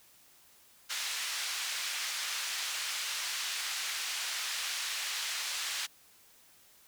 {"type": "band-pass noise", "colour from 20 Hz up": "white", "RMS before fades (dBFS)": -36, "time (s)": [0.89, 5.87], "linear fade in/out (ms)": 20, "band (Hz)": [1400, 5600], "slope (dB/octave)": 12, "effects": ["white hiss -61 dBFS RMS until 6.87 s"]}